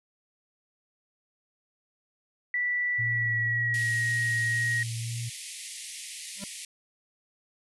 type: tone with pitch glide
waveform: sine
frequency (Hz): 1963 to 1887.4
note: B6 to A#6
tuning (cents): -11 to +21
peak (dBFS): -25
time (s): 2.54-4.83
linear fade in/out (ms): 2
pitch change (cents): -68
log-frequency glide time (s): 2.97-4.04
type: tone with vibrato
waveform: sine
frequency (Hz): 116.54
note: A#2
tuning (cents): 0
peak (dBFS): -31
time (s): 2.98-5.3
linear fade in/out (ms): 20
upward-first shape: sine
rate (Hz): 1.9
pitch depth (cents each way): 22
type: band-pass noise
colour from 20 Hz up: white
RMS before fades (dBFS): -41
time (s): 3.74-6.65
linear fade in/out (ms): 2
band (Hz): 1900 to 11000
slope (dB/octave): 96
type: tone with exponential growth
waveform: square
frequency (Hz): 198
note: G3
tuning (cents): +18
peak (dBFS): -34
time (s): 6.35-6.44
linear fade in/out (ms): 2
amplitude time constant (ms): 18
effects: none